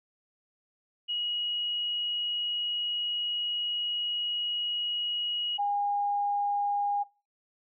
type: tone pair in turn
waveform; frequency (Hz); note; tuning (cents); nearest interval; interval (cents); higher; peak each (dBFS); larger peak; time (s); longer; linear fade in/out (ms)
sine; 2900 / 813.8; F#7 / G#5; -35 / -35; octave + minor seventh; 2200; first; -29 / -25; second; 1.08-5.58 / 5.58-7.04; first; 20
effects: noise-tail reverb RT60 0.3 s tail -20 dB re dry